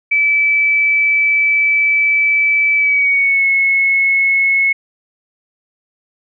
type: tone with pitch glide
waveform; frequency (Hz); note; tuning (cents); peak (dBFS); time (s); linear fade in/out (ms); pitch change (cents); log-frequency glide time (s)
sine; 2308 to 2187; D7 to C#7; -31 to -24; -10; 0.11-4.73; 10; -93; 2.76-3.46
effects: none